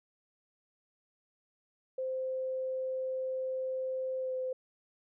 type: tone with pitch glide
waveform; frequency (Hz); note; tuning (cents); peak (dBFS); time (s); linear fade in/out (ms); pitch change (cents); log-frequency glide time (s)
sine; 520 to 514.6; C5 to C5; -11 to -29; -32; 1.98-4.53; 5; -18; 4.19-4.34
effects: none